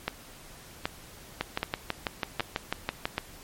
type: two click trains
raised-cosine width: 0.3 ms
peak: -11 / -11 dBFS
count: 11 / 5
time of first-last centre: 1.41-3.055 / 0.08-3.181 s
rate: 6.08 / 1.29 Hz
effects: pink hiss -49 dBFS RMS until 3.43 s + MP3 64 kbps